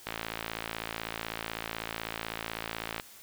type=click train; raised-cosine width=0.3 ms; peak=-17 dBFS; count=165; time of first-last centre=0.07-2.999 s; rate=56 Hz; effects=white hiss -52 dBFS RMS until 3.22 s